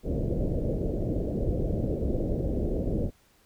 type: low-pass noise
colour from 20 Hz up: pink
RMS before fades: -28 dBFS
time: 0.03-3.11 s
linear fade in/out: 50 ms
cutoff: 590 Hz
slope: 48 dB/octave
effects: pink hiss -63 dBFS RMS until 3.45 s